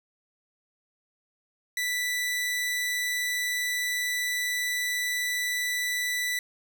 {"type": "tone", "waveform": "sawtooth", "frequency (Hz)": 1975.5, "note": "B6", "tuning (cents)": 0, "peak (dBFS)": -23, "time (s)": [1.77, 6.39], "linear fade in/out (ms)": 2, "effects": []}